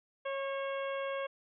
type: harmonic tone with a mistuned harmonic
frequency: 548 Hz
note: C#5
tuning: 20 cents flat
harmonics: 1 / 2 / 3 / 4 / 5 / 6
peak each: -35 / -41 / -45 / -47 / -49 / -51 dBFS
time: 0.25-1.27 s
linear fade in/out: 10 ms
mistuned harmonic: 3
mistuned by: -25 cents
effects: none